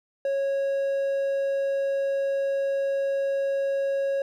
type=tone; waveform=triangle; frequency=550 Hz; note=C#5; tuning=14 cents flat; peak=-21 dBFS; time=0.25-4.22 s; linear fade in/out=2 ms; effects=none